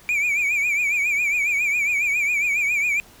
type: tone with vibrato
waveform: triangle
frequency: 2349 Hz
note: D7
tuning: in tune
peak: -17 dBFS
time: 0.09-3 s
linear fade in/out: 0 ms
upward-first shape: triangle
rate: 7.3 Hz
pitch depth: 110 cents each way
effects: pink hiss -49 dBFS RMS until 3.2 s